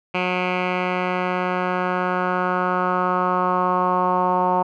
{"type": "tone with low-pass filter sweep", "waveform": "10% pulse", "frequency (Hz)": 181.7, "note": "F#3", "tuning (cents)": -31, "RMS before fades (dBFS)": -21, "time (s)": [0.14, 4.63], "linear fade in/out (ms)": 10, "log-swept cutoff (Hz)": [2400, 940], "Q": 3.9, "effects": []}